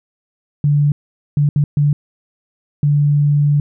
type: tone bursts at uneven times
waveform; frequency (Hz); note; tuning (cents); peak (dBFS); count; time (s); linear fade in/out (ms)
sine; 145.7; D3; -13; -10; 5; 0.64-0.92 / 1.37-1.49 / 1.56-1.64 / 1.77-1.93 / 2.83-3.6; 2
effects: none